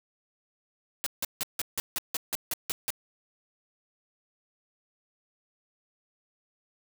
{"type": "noise bursts", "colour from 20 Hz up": "white", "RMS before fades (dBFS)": -30, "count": 11, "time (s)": [1.04, 2.904], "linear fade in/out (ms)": 0, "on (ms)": 24, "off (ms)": 160, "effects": []}